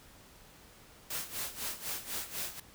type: noise with tremolo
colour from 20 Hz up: white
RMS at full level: -36 dBFS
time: 1.1-2.6 s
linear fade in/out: 5 ms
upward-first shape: sine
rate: 4 Hz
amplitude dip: 80%
effects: pink hiss -57 dBFS RMS until 2.74 s